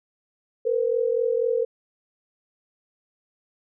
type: tone pair together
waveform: sine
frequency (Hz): 459.9 / 504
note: A#4 / B4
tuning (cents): -23 / +35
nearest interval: major second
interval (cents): 158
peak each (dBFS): -22 / -24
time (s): 0.65-1.65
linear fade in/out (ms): 10
effects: none